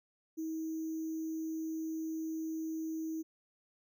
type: tone with sample-and-hold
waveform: sine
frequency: 320 Hz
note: D#4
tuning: 49 cents sharp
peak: -35 dBFS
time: 0.37-3.23 s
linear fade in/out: 20 ms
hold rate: 6300 Hz
effects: none